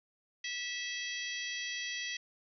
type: harmonic tone with a mistuned harmonic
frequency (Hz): 652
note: E5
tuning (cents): -19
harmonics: 3 / 4 / 5 / 6 / 7 / 8 / 9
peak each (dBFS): -40 / -43 / -42 / -49 / -47 / -51 / -46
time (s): 0.44-2.17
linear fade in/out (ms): 5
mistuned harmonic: 8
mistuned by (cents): -31
effects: none